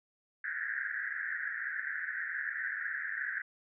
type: band-pass noise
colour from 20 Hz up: white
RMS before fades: -37 dBFS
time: 0.44-3.42 s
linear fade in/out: 5 ms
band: 1500 to 1900 Hz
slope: 96 dB/octave
effects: none